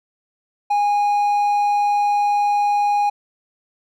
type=tone; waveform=triangle; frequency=822 Hz; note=G#5; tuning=18 cents flat; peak=-13 dBFS; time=0.7-3.1 s; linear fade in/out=10 ms; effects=none